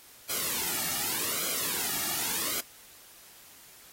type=noise with flanger; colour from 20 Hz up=white; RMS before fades=-31 dBFS; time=0.29-2.61 s; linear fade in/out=10 ms; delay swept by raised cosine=1.1 to 1.99 ms; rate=0.86 Hz; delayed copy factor=-0.75; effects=white hiss -53 dBFS RMS until 3.92 s + AAC 48 kbps